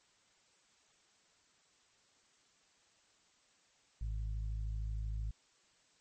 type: harmonic tone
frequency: 53.1 Hz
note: G#1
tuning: 39 cents sharp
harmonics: 1 / 2 / 3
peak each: -36 / -44 / -55 dBFS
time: 4.01-5.31 s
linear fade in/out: 5 ms
effects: white hiss -70 dBFS RMS until 6 s + MP3 32 kbps